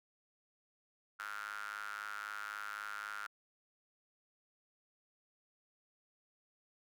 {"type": "tone with high-pass filter", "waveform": "square", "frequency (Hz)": 51.91, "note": "G#1", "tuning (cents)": 0, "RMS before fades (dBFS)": -44, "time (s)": [1.19, 3.27], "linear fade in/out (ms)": 5, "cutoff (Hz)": 1400, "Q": 8.8, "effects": []}